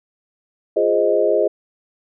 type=chord; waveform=sine; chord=F minor seventh; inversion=none; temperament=equal; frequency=349.2 / 415.3 / 523.3 / 622.3 Hz; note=F4 / Ab4 / C5 / Eb5; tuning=0 / 0 / 0 / 0 cents; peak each=-22 / -18 / -20 / -18 dBFS; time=0.76-1.48 s; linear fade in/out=10 ms; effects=none